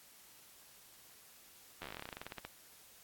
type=slowing click train; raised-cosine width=0.3 ms; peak=-28 dBFS; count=21; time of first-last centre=1.82-2.45 s; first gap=11 ms; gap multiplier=1.1; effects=white hiss -60 dBFS RMS until 3.03 s + AAC 64 kbps